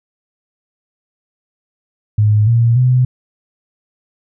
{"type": "tone with pitch steps", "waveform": "sine", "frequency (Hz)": [105.9, 116.8, 126.5], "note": ["G#2", "A#2", "B2"], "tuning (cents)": [34, 4, 42], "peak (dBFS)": -8, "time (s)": [2.18, 3.05], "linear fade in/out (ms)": 5, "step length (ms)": 290, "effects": []}